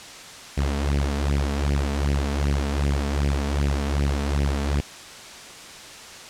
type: tone with flanger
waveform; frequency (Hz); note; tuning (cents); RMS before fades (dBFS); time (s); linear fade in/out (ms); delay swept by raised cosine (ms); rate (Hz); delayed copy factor
sawtooth; 70.8; C#2; +37; -23; 0.57-4.81; 10; 0.37 to 4.57; 2.6; +0.75
effects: white hiss -40 dBFS RMS until 6.29 s + low-pass 7000 Hz 12 dB/octave